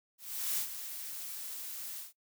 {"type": "noise with ADSR envelope", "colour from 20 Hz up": "blue", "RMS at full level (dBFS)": -32, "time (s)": [0.18, 2.13], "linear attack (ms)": 400, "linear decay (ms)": 84, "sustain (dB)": -10, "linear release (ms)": 150, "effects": ["noise-tail reverb RT60 0.1 s tail -21 dB re dry"]}